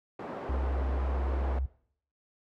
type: band-pass noise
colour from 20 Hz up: pink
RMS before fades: -39 dBFS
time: 0.19-1.59 s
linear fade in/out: 5 ms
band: 270 to 940 Hz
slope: 12 dB/octave
type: tone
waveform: sine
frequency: 66.1 Hz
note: C2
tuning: 18 cents sharp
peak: -28 dBFS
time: 0.49-1.66 s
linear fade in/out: 5 ms
effects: noise-tail reverb RT60 0.6 s tail -19 dB re dry